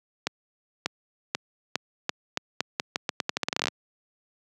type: accelerating click train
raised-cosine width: 0.2 ms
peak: -7 dBFS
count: 23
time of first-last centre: 0.27-3.683 s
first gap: 590 ms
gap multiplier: 0.83
effects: high-pass 150 Hz 12 dB/octave